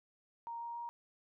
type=tone with pitch steps; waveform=sine; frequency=932.3 / 937.7 / 943.1 Hz; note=A#5 / A#5 / A#5; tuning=0 / +10 / +20 cents; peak=-40 dBFS; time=0.47-0.89 s; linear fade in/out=0 ms; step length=140 ms; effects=none